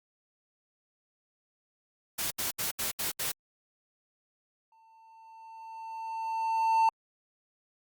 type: noise bursts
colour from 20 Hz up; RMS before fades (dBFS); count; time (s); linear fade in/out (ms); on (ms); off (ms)
white; -32; 6; 2.18-3.32; 10; 130; 72
type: tone with exponential growth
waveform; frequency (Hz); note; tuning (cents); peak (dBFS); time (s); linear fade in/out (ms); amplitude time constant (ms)
triangle; 897; A5; +33; -18; 4.72-6.89; 2; 470
effects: Opus 48 kbps